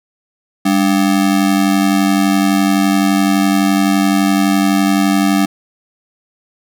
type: ring-modulated tone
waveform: square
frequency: 245.5 Hz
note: B3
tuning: 10 cents flat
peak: -8 dBFS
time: 0.65-5.46 s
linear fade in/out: 10 ms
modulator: 45.9 Hz
effects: none